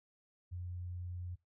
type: tone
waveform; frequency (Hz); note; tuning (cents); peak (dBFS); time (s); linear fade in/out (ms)
sine; 89; F2; +33; -40; 0.51-1.36; 20
effects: noise-tail reverb RT60 0.2 s tail -19 dB re dry